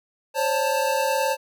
square tone cluster, 531 / 570 / 888 Hz, C5 / C#5 / A5, +25 / +48 / +16 cents, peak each -25 / -28 / -25 dBFS, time 0.34-1.37 s, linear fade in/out 50 ms, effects none

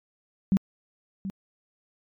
sine tone with echo, 193.4 Hz, G3, 23 cents flat, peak -17 dBFS, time 0.52-0.57 s, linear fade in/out 0 ms, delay 730 ms, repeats 1, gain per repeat -12 dB, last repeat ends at 1.3 s, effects MP3 96 kbps

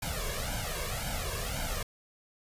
pink noise with flanger, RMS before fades -34 dBFS, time 0.02-1.83 s, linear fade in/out 5 ms, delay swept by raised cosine 1.3 to 1.83 ms, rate 1.9 Hz, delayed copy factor +0.95, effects resampled to 32000 Hz

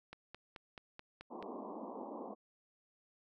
click train, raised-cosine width 0.3 ms, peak -32 dBFS, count 7, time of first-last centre 0.13-1.426 s, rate 4.63 Hz
pink band-pass noise, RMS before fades -46 dBFS, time 1.3-2.35 s, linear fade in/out 20 ms, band 200 to 1100 Hz, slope 96 dB/octave
effects none

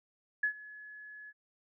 sine tone with ADSR envelope, 1700 Hz, G#6, 40 cents sharp, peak -25 dBFS, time 0.43-1.33 s, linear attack 6 ms, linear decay 90 ms, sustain -21 dB, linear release 41 ms, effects none

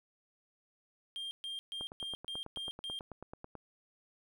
triangle tone bursts, 3198 Hz, G7, 34 cents sharp, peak -37 dBFS, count 7, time 1.16-2.99 s, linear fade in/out 0 ms, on 150 ms, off 130 ms
click train, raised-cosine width 1 ms, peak -31 dBFS, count 17, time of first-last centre 1.81-3.553 s, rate 9.18 Hz
effects none

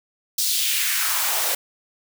white noise with high-pass filter sweep, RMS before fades -22 dBFS, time 0.38-1.55 s, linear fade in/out 5 ms, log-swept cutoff 5000 to 500 Hz, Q 1.8, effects none

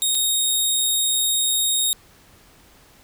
15% pulse tone with dropouts, 3729 Hz, A#7, in tune, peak -11 dBFS, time 0.02-1.93 s, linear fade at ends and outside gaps 0 ms, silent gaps 0.148-0.152 s, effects pink hiss -52 dBFS RMS until 3.03 s

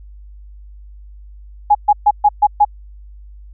sine tone bursts, 830.6 Hz, G#5, in tune, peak -6 dBFS, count 6, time 1.7-2.65 s, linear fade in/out 10 ms, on 50 ms, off 130 ms, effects added 50 Hz sine -35 dBFS peak until 3.53 s

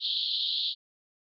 pink band-pass noise, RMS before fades -30 dBFS, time 0-0.75 s, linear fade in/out 50 ms, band 3200 to 4400 Hz, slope 96 dB/octave, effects none

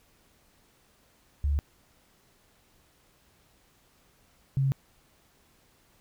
sine tone pair in turn, 71.8 / 135.54 Hz, D2 / C#3, -39 / -39 cents, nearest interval major seventh, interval 1100 cents, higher second, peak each -23 / -22 dBFS, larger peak second, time 1.44-1.59 / 4.57-4.72 s, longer neither, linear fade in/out 0 ms, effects pink hiss -64 dBFS RMS until 6 s

